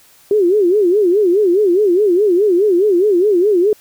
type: tone with vibrato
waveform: sine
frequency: 383.8 Hz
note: G4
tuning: 37 cents flat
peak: -9 dBFS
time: 0.31-3.73 s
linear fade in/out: 2 ms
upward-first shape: sine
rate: 4.8 Hz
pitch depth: 200 cents each way
effects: white hiss -48 dBFS RMS until 3.8 s